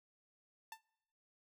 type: tone with exponential decay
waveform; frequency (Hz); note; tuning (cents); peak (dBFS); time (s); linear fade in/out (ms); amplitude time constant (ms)
sawtooth; 890; A5; +20; -39; 0.72-0.81; 2; 18
effects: noise-tail reverb RT60 1.0 s tail -26 dB re dry